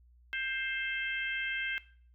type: harmonic tone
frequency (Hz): 527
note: C5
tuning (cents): +12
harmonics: 3 / 4 / 5 / 6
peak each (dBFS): -36 / -38 / -40 / -42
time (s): 0.33-1.78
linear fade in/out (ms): 0
effects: noise-tail reverb RT60 0.5 s tail -17 dB re dry + added 60 Hz sine -58 dBFS peak until 2.14 s